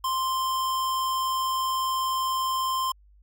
square tone, 1046.5 Hz, C6, in tune, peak -25 dBFS, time 0.04-2.92 s, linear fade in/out 5 ms, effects added 50 Hz sine -53 dBFS peak until 3.22 s

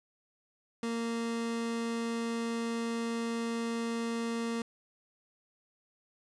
30% pulse tone, 231.2 Hz, A#3, 14 cents flat, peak -29 dBFS, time 0.83-4.62 s, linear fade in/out 2 ms, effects resampled to 22050 Hz

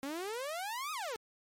sawtooth exponential two-way sweep, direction up then down, 263.9 to 1287 to 420.3 Hz, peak -33 dBFS, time 0.03-1.16 s, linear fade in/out 0 ms, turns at 0.92 s, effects MP3 64 kbps

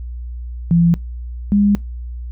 sine tone pair in turn, 169.9 / 203.6 Hz, F3 / G#3, -47 / -34 cents, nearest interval minor third, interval 313 cents, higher second, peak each -9 / -10 dBFS, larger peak first, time 0.71-0.94 / 1.52-1.75 s, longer neither, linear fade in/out 0 ms, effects noise-tail reverb RT60 0.2 s tail -23 dB re dry + added 60 Hz sine -25 dBFS peak until 2.31 s

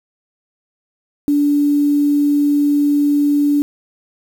sine tone with quantisation, 290 Hz, D4, 22 cents flat, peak -11 dBFS, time 1.28-3.62 s, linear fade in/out 0 ms, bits 6, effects none

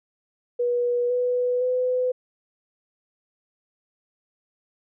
sine tone with pitch steps, 485 / 494.3 / 503.8 Hz, B4 / B4 / B4, -31 / +1 / +34 cents, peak -20 dBFS, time 0.59-2.12 s, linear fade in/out 10 ms, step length 510 ms, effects none

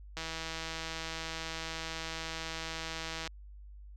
click train, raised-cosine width 0.2 ms, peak -21 dBFS, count 504, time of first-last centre 0.17-3.275 s, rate 162 Hz, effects added 50 Hz sine -47 dBFS peak until 3.96 s

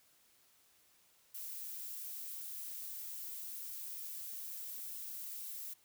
violet noise, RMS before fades -45 dBFS, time 1.34-5.74 s, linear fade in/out 10 ms, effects white hiss -69 dBFS RMS until 5.84 s

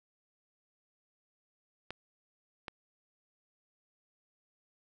clicks, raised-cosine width 0.3 ms, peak -23 dBFS, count 2, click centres 1.906 / 2.682 s, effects none

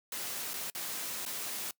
white noise with dropouts, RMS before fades -38 dBFS, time 0.12-1.71 s, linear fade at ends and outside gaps 2 ms, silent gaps 0.535-0.539 / 0.701-0.749 / 1.253-1.261 s, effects noise-tail reverb RT60 0.1 s tail -23 dB re dry + high-pass 150 Hz 12 dB/octave

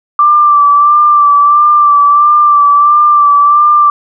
sine tone with vibrato, 1174.7 Hz, D6, in tune, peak -3 dBFS, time 0.19-3.9 s, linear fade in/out 2 ms, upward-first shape sine, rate 1.5 Hz, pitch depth 31 cents each way, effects none

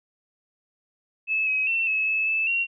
sine tone with pitch steps, 2603 / 2545 / 2693 / 2586 / 2600 / 2625 / 2745 Hz, E7 / D#7 / E7 / E7 / E7 / E7 / F7, -22 / +39 / +36 / -34 / -24 / -8 / -31 cents, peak -21 dBFS, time 1.27-2.67 s, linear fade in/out 50 ms, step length 200 ms, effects none

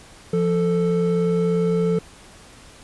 triangle tone pair together, 172.9 / 441.5 Hz, F3 / A4, -17 / +6 cents, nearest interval octave + major third, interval 1623 cents, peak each -18 dBFS, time 0.33-1.99 s, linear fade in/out 5 ms, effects pink hiss -46 dBFS RMS until 2.83 s + resampled to 24000 Hz

